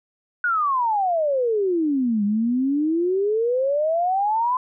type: exponential two-way sweep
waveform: sine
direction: down then up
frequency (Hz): 1480 to 200.5 to 1028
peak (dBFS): -18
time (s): 0.44-4.57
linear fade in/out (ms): 2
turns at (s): 2.24
effects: none